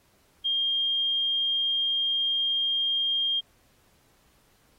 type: tone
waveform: sine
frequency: 3214 Hz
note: G7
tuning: 43 cents sharp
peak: -23 dBFS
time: 0.44-3.41 s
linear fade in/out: 20 ms
effects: pink hiss -64 dBFS RMS until 4.78 s + AAC 48 kbps